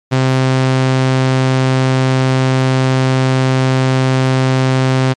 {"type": "tone", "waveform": "sawtooth", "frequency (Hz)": 130.81, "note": "C3", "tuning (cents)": 0, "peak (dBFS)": -6, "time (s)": [0.11, 5.14], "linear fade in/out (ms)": 20, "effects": ["low-pass 6000 Hz 12 dB/octave", "MP3 64 kbps"]}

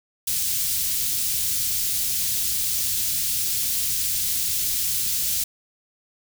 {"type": "band-stop noise", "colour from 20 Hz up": "white", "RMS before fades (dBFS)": -24, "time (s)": [0.27, 5.44], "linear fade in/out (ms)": 5, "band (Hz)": [130, 3900], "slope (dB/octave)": 12, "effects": []}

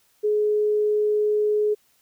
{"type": "tone", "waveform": "sine", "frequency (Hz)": 421.5, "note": "G#4", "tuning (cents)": 26, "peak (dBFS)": -18, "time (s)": [0.23, 1.75], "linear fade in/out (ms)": 20, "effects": ["white hiss -63 dBFS RMS until 2.01 s"]}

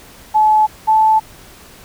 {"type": "tone pair in turn", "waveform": "sine", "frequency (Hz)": [860, 873.5], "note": ["A5", "A5"], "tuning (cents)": [-40, -13], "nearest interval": "unison", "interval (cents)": 27, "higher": "second", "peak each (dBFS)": -8, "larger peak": "neither", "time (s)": [[0.34, 0.67], [0.87, 1.2]], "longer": "neither", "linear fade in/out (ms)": 20, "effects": ["pink hiss -41 dBFS RMS until 1.84 s"]}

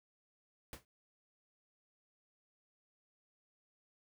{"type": "noise with exponential decay", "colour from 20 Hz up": "pink", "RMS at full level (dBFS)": -44, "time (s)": [0.73, 0.85], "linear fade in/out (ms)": 1, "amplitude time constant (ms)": 26, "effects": []}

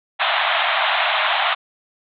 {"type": "band-pass noise", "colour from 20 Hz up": "pink", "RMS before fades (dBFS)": -19, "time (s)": [0.19, 1.55], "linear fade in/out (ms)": 20, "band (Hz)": [630, 3800], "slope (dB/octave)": 96, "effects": []}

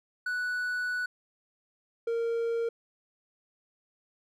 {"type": "tone pair in turn", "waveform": "triangle", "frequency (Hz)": [1480, 463], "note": ["F#6", "A#4"], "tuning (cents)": [0, -12], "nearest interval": "octave + minor sixth", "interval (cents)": 2012, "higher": "first", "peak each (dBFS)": [-27, -25], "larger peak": "second", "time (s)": [[0.26, 1.06], [2.07, 2.69]], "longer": "first", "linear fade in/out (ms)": 5, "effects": []}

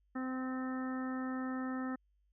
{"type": "harmonic tone", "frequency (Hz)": 258.6, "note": "C4", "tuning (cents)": -20, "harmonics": [1, 2, 3, 4, 5, 6, 7], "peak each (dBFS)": [-36, -48, -49, -53, -46, -56, -49], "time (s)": [0.15, 1.96], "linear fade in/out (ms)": 10, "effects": ["added 50 Hz sine -70 dBFS peak until 2.32 s"]}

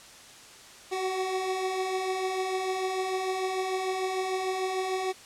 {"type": "beating tone pair", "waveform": "25% pulse", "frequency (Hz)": [370, 376.7], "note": ["F#4", "F#4"], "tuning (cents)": [0, 31], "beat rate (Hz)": 6.7, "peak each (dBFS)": [-33, -25], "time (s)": [0.91, 5.13], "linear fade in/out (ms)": 20, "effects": ["white hiss -49 dBFS RMS until 5.25 s", "low-pass 8000 Hz 12 dB/octave"]}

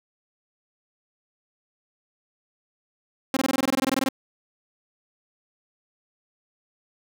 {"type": "tone bursts", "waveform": "sawtooth", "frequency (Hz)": 266, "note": "C4", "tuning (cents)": 29, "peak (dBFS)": -16, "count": 16, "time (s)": [3.34, 4.088], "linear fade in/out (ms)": 2, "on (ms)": 28, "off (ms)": 20, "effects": []}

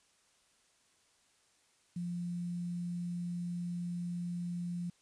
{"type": "tone with quantisation", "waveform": "sine", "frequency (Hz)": 174.61, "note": "F3", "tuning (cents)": 0, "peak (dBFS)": -35, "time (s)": [1.96, 4.9], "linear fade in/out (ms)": 5, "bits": 10, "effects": ["white hiss -70 dBFS RMS until 5.01 s", "resampled to 22050 Hz"]}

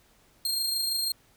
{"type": "tone with amplitude modulation", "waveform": "sawtooth", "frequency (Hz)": 4211, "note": "C8", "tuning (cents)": 10, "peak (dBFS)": -22, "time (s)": [0.45, 1.12], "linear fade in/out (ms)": 2, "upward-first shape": "sine", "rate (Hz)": 26.1, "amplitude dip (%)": 35, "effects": ["pink hiss -62 dBFS RMS until 1.36 s"]}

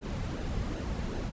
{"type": "noise with flanger", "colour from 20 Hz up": "brown", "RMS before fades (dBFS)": -34, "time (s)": [0.01, 1.32], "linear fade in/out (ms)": 50, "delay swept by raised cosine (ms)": [0.85, 3.25], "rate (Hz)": 2.6, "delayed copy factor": -0.5, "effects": ["resampled to 16000 Hz"]}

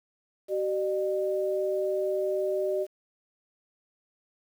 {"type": "tone pair together", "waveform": "sine", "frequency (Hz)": [381.1, 605], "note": ["G4", "D#5"], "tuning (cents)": [-49, -49], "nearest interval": "minor sixth", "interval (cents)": 800, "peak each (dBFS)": -28, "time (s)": [0.48, 2.87], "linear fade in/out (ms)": 50, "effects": ["9-bit"]}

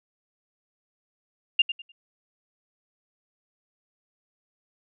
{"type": "tone with echo", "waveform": "sine", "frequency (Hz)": 2800, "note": "F7", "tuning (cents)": 4, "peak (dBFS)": -14, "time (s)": [1.59, 1.62], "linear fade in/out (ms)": 5, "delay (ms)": 100, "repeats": 3, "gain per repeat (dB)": -12, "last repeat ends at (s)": 1.92, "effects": []}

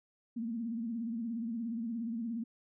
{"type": "tone with vibrato", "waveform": "sine", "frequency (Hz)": 230, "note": "A#3", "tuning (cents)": -23, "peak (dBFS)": -34, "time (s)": [0.36, 2.44], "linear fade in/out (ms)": 10, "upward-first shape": "sine", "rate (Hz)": 17, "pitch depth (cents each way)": 88, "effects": []}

